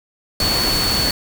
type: tone in noise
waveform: sine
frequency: 4435 Hz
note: C#8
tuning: in tune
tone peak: -18 dBFS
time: 0.4-1.11 s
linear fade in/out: 2 ms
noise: pink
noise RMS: -21 dBFS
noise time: 0.4-1.11 s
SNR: 0 dB
effects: none